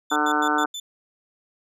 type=tone bursts; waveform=30% pulse; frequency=3520 Hz; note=A7; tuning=in tune; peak=-28 dBFS; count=5; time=0.1-0.8 s; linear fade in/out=5 ms; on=60 ms; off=100 ms
type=harmonic tone; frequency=150 Hz; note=D3; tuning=37 cents sharp; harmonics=2 / 3 / 4 / 5 / 6 / 7 / 8 / 9 / 10; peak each=-26 / -31 / -37 / -28 / -26 / -33 / -28 / -26 / -26 dBFS; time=0.11-0.66 s; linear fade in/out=10 ms
effects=resampled to 32000 Hz